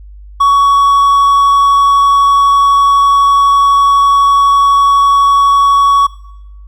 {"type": "tone", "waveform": "triangle", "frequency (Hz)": 1122, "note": "C#6", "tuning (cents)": 21, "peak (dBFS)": -3, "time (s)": [0.4, 6.07], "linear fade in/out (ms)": 10, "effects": ["noise-tail reverb RT60 0.9 s tail -19 dB re dry", "added 50 Hz sine -30 dBFS peak until 6.67 s"]}